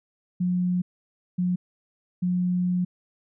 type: tone bursts at uneven times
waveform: sine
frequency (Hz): 179.7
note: F3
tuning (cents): +50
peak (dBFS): -21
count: 3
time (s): 0.4-0.82 / 1.38-1.56 / 2.22-2.85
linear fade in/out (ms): 10
effects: none